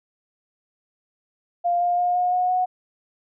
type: tone with pitch steps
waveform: sine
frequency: 698.5 / 705.4 / 712.4 / 719.4 / 726.5 / 733.7 Hz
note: F5 / F5 / F5 / F#5 / F#5 / F#5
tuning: 0 / +17 / +34 / -49 / -32 / -15 cents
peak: -18 dBFS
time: 1.64-2.66 s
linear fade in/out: 20 ms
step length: 170 ms
effects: none